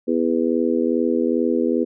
harmonic tone, 82.41 Hz, E2, in tune, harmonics 3 / 4 / 5 / 6, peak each -21 / -22 / -23 / -24 dBFS, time 0.07-1.85 s, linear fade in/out 20 ms, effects none

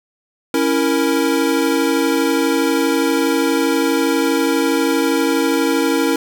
square chord, A# diminished, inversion first, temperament equal, 277.2 / 329.6 / 466.2 Hz, C#4 / E4 / A#4, 0 / 0 / 0 cents, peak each -19 / -19 / -20 dBFS, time 0.54-6.16 s, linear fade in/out 2 ms, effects none

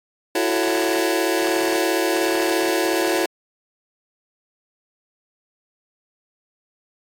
sawtooth chord, F# minor seventh, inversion third, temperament just, 333 / 370 / 444 / 555 Hz, E4 / F#4 / A4 / C#5, +18 / 0 / +16 / +2 cents, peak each -18 / -19 / -22 / -22 dBFS, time 0.35-3.26 s, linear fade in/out 5 ms, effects AAC 64 kbps

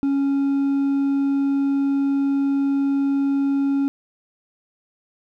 triangle tone with hard clipping, 277.2 Hz, C#4, in tune, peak -18 dBFS, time 0.03-3.88 s, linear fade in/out 0 ms, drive 5 dB, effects none

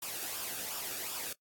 white noise with flanger, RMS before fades -39 dBFS, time 0.02-1.33 s, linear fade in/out 5 ms, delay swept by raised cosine 0.47 to 0.99 ms, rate 2.7 Hz, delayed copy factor -0.55, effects noise-tail reverb RT60 0.1 s tail -23 dB re dry + AAC 64 kbps

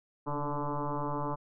sine tone with frequency modulation, 439.4 Hz, A4, 2 cents flat, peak -30 dBFS, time 0.26-1.36 s, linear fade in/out 20 ms, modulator 145 Hz, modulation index 4.8, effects none

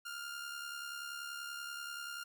sawtooth tone with amplitude modulation, 1404 Hz, F6, 9 cents sharp, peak -36 dBFS, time 0.05-2.24 s, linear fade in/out 10 ms, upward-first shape sine, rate 70.4 Hz, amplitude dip 50%, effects none

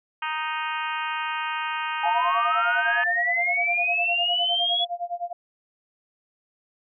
harmonic tone, 311.1 Hz, D#4, in tune, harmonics 3 / 4 / 5 / 6 / 7 / 8 / 9 / 10, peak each -30 / -32 / -33 / -37 / -39 / -35 / -37 / -42 dBFS, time 0.22-3.04 s, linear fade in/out 5 ms
sine linear sweep, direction up, 828 to 3400 Hz, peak -21 dBFS, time 2.03-4.85 s, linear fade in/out 10 ms
sine tone with tremolo, 698 Hz, F5, 1 cent flat, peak -24 dBFS, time 2.05-5.33 s, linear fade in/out 5 ms, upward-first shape sine, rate 9.8 Hz, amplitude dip 95%
effects none

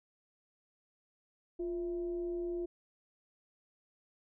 sine tone with frequency modulation, 349.2 Hz, F4, in tune, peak -34 dBFS, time 1.59-2.66 s, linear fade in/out 10 ms, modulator 311 Hz, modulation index 0.29, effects none

